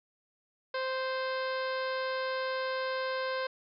harmonic tone with a mistuned harmonic, 522 Hz, C5, 4 cents flat, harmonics 1 / 2 / 3 / 4 / 5 / 6 / 7 / 8 / 9 / 10, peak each -33 / -37 / -38 / -45 / -48 / -49 / -49 / -47 / -53 / -51 dBFS, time 0.74-3.47 s, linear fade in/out 5 ms, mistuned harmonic 10, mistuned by -55 cents, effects none

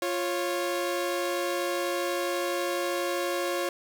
sawtooth tone pair together, 349.2 / 549.9 Hz, F4 / C#5, 0 / -14 cents, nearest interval minor sixth, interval 786 cents, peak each -26 dBFS, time 0.02-3.69 s, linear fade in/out 2 ms, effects none

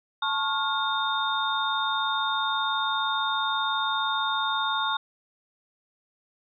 sine tone cluster, 878 / 1096 / 1411 / 3657 Hz, A5 / C#6 / F6 / A#7, -4 / -20 / +17 / -34 cents, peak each -30 / -29 / -30 / -29 dBFS, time 0.22-4.97 s, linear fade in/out 5 ms, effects none

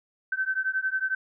sine beating tone pair, 1532 / 1543 Hz, G6 / G6, -40 / -28 cents, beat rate 11 Hz, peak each -28 dBFS, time 0.32-1.15 s, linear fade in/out 5 ms, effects none

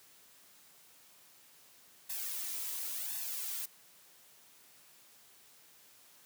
blue noise with flanger, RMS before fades -39 dBFS, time 2.09-3.66 s, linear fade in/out 10 ms, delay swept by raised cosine 1.1 to 3.1 ms, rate 0.93 Hz, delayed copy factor +0.75, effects white hiss -61 dBFS RMS until 6.25 s + high-pass 100 Hz 12 dB/octave

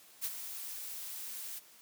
blue noise with ADSR envelope, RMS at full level -34 dBFS, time 0.21-1.6 s, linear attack 38 ms, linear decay 44 ms, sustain -9 dB, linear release 22 ms, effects white hiss -59 dBFS RMS until 1.81 s + high-pass 150 Hz 12 dB/octave

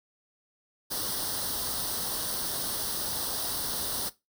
white noise with comb filter, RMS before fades -32 dBFS, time 0.9-4.1 s, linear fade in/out 20 ms, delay 0.21 ms, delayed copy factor +0.8, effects noise-tail reverb RT60 0.2 s tail -17 dB re dry

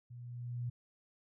sine tone with level ramp, 121.3 Hz, B2, 31 cents flat, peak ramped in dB -47 to -34 dBFS, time 0.1-0.7 s, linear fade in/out 10 ms, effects none

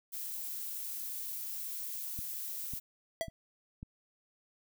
violet noise, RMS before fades -40 dBFS, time 0.12-2.8 s, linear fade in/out 20 ms
click train, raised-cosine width 5 ms, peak -31 dBFS, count 4, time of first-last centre 2.19-3.829 s, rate 1.83 Hz
square tone with exponential decay, 659.3 Hz, E5, in tune, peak -28 dBFS, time 3.21-3.3 s, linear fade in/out 0 ms, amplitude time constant 19 ms
effects none

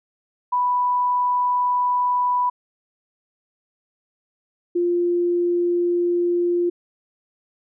sine tone pair in turn, 987.8 / 349.2 Hz, B5 / F4, 0 / 0 cents, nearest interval octave + tritone, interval 1800 cents, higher first, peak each -17 dBFS, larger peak neither, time 0.52-2.5 / 4.75-6.7 s, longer first, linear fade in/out 10 ms, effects none

